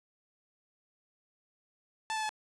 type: tone with pitch steps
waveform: sawtooth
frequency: 880 / 869.9 / 859.9 Hz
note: A5 / A5 / A5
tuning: 0 / -20 / -40 cents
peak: -28 dBFS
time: 2.1-2.292 s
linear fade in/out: 0 ms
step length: 64 ms
effects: resampled to 22050 Hz + 10-bit